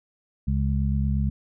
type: harmonic tone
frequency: 68.6 Hz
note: C#2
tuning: 17 cents flat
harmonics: 1 / 2 / 3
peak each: -23 / -26 / -28 dBFS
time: 0.47-1.3 s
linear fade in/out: 10 ms
effects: none